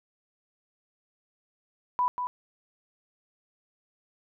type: tone with echo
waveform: sine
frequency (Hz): 990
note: B5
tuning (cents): +4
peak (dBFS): -22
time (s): 1.99-2.08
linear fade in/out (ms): 0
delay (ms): 190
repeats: 1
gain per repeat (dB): -6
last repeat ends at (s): 2.27
effects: none